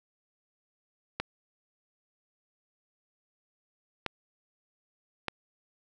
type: clicks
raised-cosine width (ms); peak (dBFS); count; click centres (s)
0.3; -14; 3; 1.2 / 4.063 / 5.283
effects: none